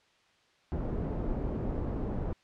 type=low-pass noise; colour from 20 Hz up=pink; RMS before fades=-33 dBFS; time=0.72-2.33 s; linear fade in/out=0 ms; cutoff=500 Hz; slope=12 dB/octave; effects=white hiss -66 dBFS RMS until 2.43 s + low-pass 4000 Hz 12 dB/octave